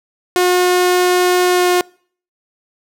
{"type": "tone with pitch glide", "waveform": "sawtooth", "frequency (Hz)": [360.5, 358.2], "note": ["F#4", "F4"], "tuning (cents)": [-45, 44], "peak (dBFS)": -7, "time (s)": [0.36, 1.81], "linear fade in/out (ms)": 0, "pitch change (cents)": -11, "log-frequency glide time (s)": [1.51, 1.69], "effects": ["noise-tail reverb RT60 0.5 s tail -26 dB re dry"]}